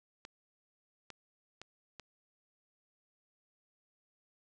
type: clicks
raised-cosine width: 0.2 ms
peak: -29 dBFS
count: 4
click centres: 0.251 / 1.103 / 1.616 / 1.997 s
effects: resampled to 22050 Hz